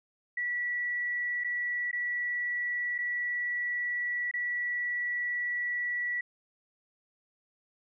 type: tone with dropouts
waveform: sine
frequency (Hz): 1947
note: B6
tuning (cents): -25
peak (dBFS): -29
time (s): 0.37-6.21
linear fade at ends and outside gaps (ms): 5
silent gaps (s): 1.438-1.444 / 1.914-1.929 / 2.981-2.986 / 4.313-4.338
effects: none